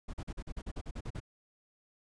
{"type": "noise bursts", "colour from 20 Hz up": "brown", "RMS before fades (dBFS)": -39, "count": 12, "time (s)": [0.08, 1.202], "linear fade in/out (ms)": 10, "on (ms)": 55, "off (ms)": 42, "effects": ["resampled to 22050 Hz"]}